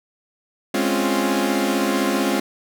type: chord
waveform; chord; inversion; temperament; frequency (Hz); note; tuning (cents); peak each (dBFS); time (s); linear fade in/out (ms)
sawtooth; Db major seventh; second; equal; 207.7 / 261.6 / 277.2 / 349.2; Ab3 / C4 / Db4 / F4; 0 / 0 / 0 / 0; -20; 0.74-2.4; 5
effects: none

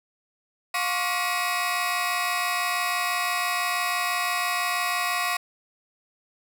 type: tone cluster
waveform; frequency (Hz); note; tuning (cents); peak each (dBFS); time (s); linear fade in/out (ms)
35% pulse; 712 / 1081 / 1147 / 1920 / 2533; F5 / C#6 / D6 / B6 / D#7; +33 / -44 / -41 / -49 / +30; -29; 0.74-5.37; 5
effects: none

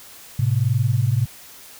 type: tone pair together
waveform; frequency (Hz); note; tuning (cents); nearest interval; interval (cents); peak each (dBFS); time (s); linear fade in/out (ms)
sine; 108.05 / 129.5; A2 / C3; -31 / -17; minor third; 314; -19; 0.39-1.26; 5
effects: white hiss -43 dBFS RMS until 1.79 s

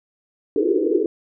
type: band-pass noise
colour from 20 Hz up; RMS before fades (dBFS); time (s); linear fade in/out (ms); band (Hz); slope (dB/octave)
pink; -19; 0.56-1.06; 2; 300 to 470; 96
effects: none

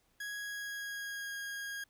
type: tone with pitch glide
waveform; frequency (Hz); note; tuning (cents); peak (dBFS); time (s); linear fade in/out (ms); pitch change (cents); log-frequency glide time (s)
40% pulse; 1661.2 to 1633.6; G#6 to G#6; 0 to -29; -38; 0.2-1.84; 5; -29; 0.36-1.36
effects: pink hiss -73 dBFS RMS until 1.89 s

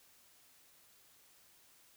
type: silence
effects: white hiss -65 dBFS RMS until 1.96 s

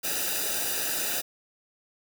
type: noise with comb filter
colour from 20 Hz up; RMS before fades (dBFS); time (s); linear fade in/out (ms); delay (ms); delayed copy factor
white; -29; 0.03-1.22; 20; 0.92; -0.85
effects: none

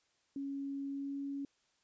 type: tone with pitch glide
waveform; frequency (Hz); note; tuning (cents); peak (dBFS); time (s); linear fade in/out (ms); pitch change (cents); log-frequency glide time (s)
sine; 277.2 to 279.1; C#4 to C#4; 0 to +12; -37; 0.36-1.45; 2; +12; 0.88-1.17
effects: white hiss -75 dBFS RMS until 1.83 s + resampled to 16000 Hz

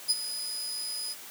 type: tone with ADSR envelope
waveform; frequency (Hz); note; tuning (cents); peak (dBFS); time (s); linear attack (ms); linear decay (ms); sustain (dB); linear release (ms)
30% pulse; 4978; D#8; 0; -17; 0.08-1.15; 25; 33; -13; 34
effects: white hiss -45 dBFS RMS until 1.3 s + high-pass 200 Hz 12 dB/octave

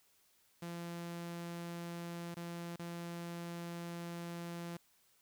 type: tone with dropouts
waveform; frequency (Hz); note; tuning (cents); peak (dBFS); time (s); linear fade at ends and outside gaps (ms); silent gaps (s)
sawtooth; 171.1; F3; -35; -38; 0.62-4.77; 5; 2.344-2.367 / 2.761-2.793
effects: white hiss -71 dBFS RMS until 5.21 s

